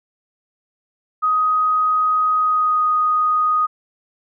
sine tone with pitch glide, 1254 to 1243.2 Hz, D#6 to D#6, +13 to -2 cents, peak -14 dBFS, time 1.22-3.67 s, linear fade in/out 20 ms, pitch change -15 cents, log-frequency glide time 2.37-2.84 s, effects none

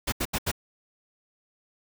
pink noise bursts, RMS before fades -27 dBFS, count 4, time 0.07-0.516 s, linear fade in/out 10 ms, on 53 ms, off 78 ms, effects none

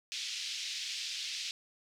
white band-pass noise, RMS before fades -39 dBFS, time 0.12-1.51 s, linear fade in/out 0 ms, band 2500 to 5400 Hz, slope 24 dB/octave, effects none

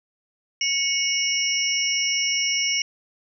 sine tone cluster, 2205 / 2861 / 5420 / 5720 Hz, C#7 / F7 / E8 / F8, -10 / +41 / +47 / +41 cents, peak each -26 dBFS, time 0.61-2.82 s, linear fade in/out 2 ms, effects none

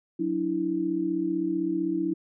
sine tone cluster, 182.6 / 292.3 / 328 Hz, F#3 / D4 / E4, -23 / -8 / -9 cents, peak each -34 / -30 / -26 dBFS, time 0.19-2.14 s, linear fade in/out 10 ms, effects none

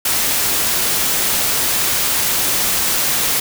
white noise, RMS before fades -17 dBFS, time 0.05-3.4 s, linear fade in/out 5 ms, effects none

